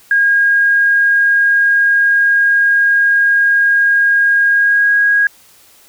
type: tone with pitch glide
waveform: sine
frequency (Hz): 1628 to 1643.1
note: G#6 to G#6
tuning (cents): -35 to -19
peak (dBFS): -8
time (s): 0.11-5.27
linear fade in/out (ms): 2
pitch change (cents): +16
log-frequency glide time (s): 4.5-4.93
effects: white hiss -46 dBFS RMS until 5.88 s